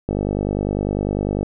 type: click train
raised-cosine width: 2 ms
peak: -8 dBFS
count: 68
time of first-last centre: 0.09-1.43 s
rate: 50 Hz
effects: none